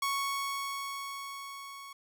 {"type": "tone with level ramp", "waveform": "sawtooth", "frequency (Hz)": 1108.7, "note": "C#6", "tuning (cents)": 0, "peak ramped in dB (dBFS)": [-25, -41], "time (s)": [0.02, 1.93], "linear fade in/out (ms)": 5, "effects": []}